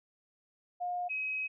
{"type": "tone pair in turn", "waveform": "sine", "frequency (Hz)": [713, 2541], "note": ["F5", "D#7"], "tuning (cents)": [36, 36], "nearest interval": "octave + minor seventh", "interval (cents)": 2200, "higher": "second", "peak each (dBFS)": [-32, -32], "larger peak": "neither", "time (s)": [[0.8, 1.09], [1.09, 1.48]], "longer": "second", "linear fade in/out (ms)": 20, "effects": []}